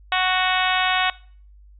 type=harmonic tone; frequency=370 Hz; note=F#4; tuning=in tune; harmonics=2 / 3 / 4 / 5 / 6 / 7 / 8 / 9 / 10; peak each=-23 / -25 / -26 / -27 / -28 / -28 / -29 / -30 / -30 dBFS; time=0.12-1.1 s; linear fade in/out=2 ms; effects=noise-tail reverb RT60 0.5 s tail -22 dB re dry + added 50 Hz sine -45 dBFS peak until 1.79 s